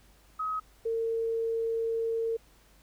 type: tone pair in turn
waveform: sine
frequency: 1270 / 454.8 Hz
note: D#6 / A#4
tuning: +35 / -43 cents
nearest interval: octave + tritone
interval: 1778 cents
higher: first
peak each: -29 / -27 dBFS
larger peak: second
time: 0.39-0.6 / 0.85-2.37 s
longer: second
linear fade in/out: 10 ms
effects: added 50 Hz sine -60 dBFS peak until 2.82 s + pink hiss -62 dBFS RMS until 2.82 s